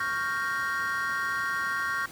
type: chord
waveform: triangle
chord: G half-diminished seventh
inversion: second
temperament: equal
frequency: 1108.7 / 1396.9 / 1568 / 1864.7 Hz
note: Db6 / F6 / G6 / Bb6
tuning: 0 / 0 / 0 / 0 cents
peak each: -31 dBFS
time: 0-2.06 s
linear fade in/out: 5 ms
effects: pink hiss -46 dBFS RMS until 2.11 s + high-pass 80 Hz 12 dB/octave